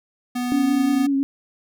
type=tone; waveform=square; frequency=246.9 Hz; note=B3; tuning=in tune; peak=-23 dBFS; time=0.35-1.07 s; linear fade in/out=10 ms
type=tone with vibrato; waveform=sine; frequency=277.2 Hz; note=C#4; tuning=in tune; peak=-17 dBFS; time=0.52-1.23 s; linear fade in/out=0 ms; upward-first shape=triangle; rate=5.8 Hz; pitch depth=41 cents each way
effects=none